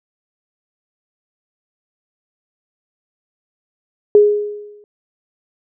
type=tone with exponential decay; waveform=sine; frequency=415.3 Hz; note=G#4; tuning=in tune; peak=-3 dBFS; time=4.15-4.84 s; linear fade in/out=1 ms; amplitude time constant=150 ms; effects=none